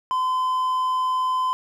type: tone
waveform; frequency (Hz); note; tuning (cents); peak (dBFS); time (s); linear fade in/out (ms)
triangle; 1023; C6; -39; -18; 0.11-1.53; 0
effects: none